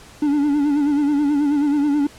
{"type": "tone with vibrato", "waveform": "triangle", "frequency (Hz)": 290, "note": "D4", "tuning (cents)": -22, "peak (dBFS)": -13, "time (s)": [0.22, 2.07], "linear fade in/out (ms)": 5, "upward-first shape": "sine", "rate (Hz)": 9.3, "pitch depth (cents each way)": 63, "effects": ["pink hiss -44 dBFS RMS until 2.18 s", "low-pass 10000 Hz 12 dB/octave"]}